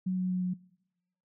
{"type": "tone with pitch steps", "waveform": "sine", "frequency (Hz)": [185, 183.83, 182.66, 181.51], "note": ["F#3", "F#3", "F#3", "F#3"], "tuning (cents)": [0, -11, -22, -33], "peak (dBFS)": -27, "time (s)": [0.06, 0.54], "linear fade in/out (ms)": 10, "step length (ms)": 120, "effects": ["noise-tail reverb RT60 0.9 s tail -22 dB re dry"]}